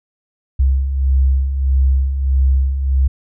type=beating tone pair; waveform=sine; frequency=65.41 / 67.01 Hz; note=C2 / C2; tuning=0 / +42 cents; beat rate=1.6 Hz; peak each=-20 / -12 dBFS; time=0.59-3.08 s; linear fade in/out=10 ms; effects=none